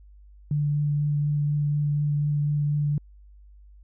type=tone with vibrato; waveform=sine; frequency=146.83 Hz; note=D3; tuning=in tune; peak=-21 dBFS; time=0.51-2.98 s; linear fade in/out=2 ms; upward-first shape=triangle; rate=4.1 Hz; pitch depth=12 cents each way; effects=added 50 Hz sine -47 dBFS peak until 3.83 s